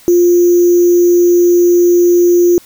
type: tone with sample-and-hold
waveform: sine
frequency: 350 Hz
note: F4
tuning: 4 cents sharp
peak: -5 dBFS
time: 0.08-2.58 s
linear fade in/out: 0 ms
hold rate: 6300 Hz
effects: white hiss -42 dBFS RMS until 2.65 s